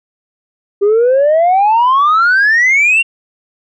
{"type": "exponential sweep", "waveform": "sine", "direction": "up", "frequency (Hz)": [394.1, 2794], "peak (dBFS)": -5, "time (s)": [0.81, 3.03], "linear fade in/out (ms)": 20, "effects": ["tanh soft clip ceiling -5 dBFS"]}